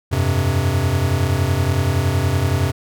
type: chord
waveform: square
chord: F suspended second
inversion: none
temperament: equal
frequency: 87.31 / 98 / 130.81 Hz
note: F2 / G2 / C3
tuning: 0 / 0 / 0 cents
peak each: -21 dBFS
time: 0.11-2.72 s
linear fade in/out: 20 ms
effects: none